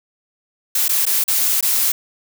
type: noise with dropouts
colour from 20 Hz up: blue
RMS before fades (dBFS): -17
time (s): 0.75-1.92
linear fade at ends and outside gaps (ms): 5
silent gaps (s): 0.882-0.892 / 1.054-1.065 / 1.24-1.279 / 1.609-1.626
effects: none